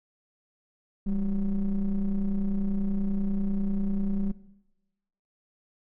triangle ring-modulated tone, 91.9 Hz, F#2, 11 cents flat, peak -19 dBFS, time 1.06-4.32 s, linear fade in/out 10 ms, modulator 107 Hz, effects noise-tail reverb RT60 1.0 s tail -18 dB re dry

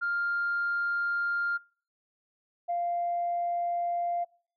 sine tone pair in turn, 1400 / 695.4 Hz, F6 / F5, +4 / -8 cents, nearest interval octave, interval 1212 cents, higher first, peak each -26 dBFS, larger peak neither, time 0.01-1.58 / 2.68-4.25 s, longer neither, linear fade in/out 20 ms, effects noise-tail reverb RT60 0.5 s tail -25 dB re dry + tanh soft clip ceiling -22 dBFS

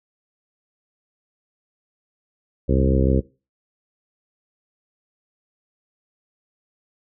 harmonic tone with a mistuned harmonic, 66.5 Hz, C2, 29 cents sharp, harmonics 1 / 2 / 3 / 4 / 5 / 6 / 7 / 8, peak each -19 / -22 / -24 / -25 / -26 / -27 / -27 / -28 dBFS, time 2.68-3.21 s, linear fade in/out 20 ms, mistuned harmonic 1, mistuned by +63 cents, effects noise-tail reverb RT60 0.3 s tail -21 dB re dry

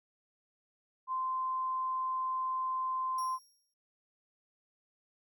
sine tone, 1038 Hz, C6, 14 cents flat, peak -31 dBFS, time 1.07-3.39 s, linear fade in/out 50 ms
25% pulse tone with exponential decay, 5590 Hz, F8, 1 cent sharp, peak -38 dBFS, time 3.18-3.74 s, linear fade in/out 5 ms, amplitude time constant 120 ms
effects none

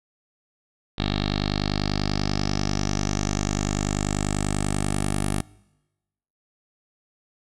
10% pulse tone with low-pass filter sweep, 50.2 Hz, G1, 42 cents sharp, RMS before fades -25 dBFS, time 0.98-5.41 s, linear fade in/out 5 ms, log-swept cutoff 3800 to 10000 Hz, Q 5.2, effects noise-tail reverb RT60 1.0 s tail -23 dB re dry

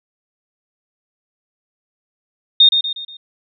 sine tone with echo, 3676 Hz, A#7, 25 cents flat, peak -5 dBFS, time 2.6-2.69 s, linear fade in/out 5 ms, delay 120 ms, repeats 4, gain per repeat -7 dB, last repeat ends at 3.17 s, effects none

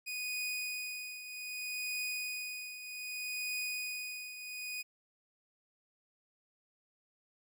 sawtooth tone with tremolo, 2481 Hz, D#7, 6 cents flat, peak -31 dBFS, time 0.06-4.83 s, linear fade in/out 20 ms, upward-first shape triangle, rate 0.64 Hz, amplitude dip 70%, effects none

